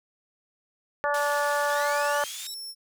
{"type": "harmonic tone", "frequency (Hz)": 289.9, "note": "D4", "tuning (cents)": -22, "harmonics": [2, 3, 4, 5, 6], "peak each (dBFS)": [-27, -29, -30, -31, -32], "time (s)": [1.04, 2.24], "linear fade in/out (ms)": 0}
{"type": "band-pass noise", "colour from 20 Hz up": "white", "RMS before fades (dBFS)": -39, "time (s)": [1.14, 2.47], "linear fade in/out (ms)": 2, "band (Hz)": [2300, 8600], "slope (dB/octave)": 12}
{"type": "linear sweep", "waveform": "20% pulse", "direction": "up", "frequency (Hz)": [1661.2, 3951], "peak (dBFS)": -33, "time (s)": [1.7, 2.54], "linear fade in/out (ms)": 0}
{"type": "tone", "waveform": "sawtooth", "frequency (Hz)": 5400, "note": "E8", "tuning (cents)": 41, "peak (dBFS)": -33, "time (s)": [2.44, 2.75], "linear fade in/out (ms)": 50}
{"effects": []}